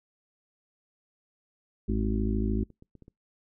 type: harmonic tone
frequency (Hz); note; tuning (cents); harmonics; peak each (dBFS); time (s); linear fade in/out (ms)
53.4; G#1; +49; 1 / 2 / 4 / 5 / 6 / 7; -28 / -33 / -30 / -35 / -37 / -36; 1.88-2.64; 10
type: clicks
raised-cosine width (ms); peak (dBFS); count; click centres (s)
3; -37; 11; 2.044 / 2.121 / 2.158 / 2.266 / 2.421 / 2.474 / 2.703 / 2.824 / 2.953 / 3.023 / 3.081
effects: noise-tail reverb RT60 0.2 s tail -26 dB re dry